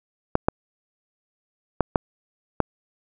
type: clicks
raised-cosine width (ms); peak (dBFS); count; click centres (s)
1; -3; 5; 0.354 / 0.485 / 1.807 / 1.958 / 2.603
effects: none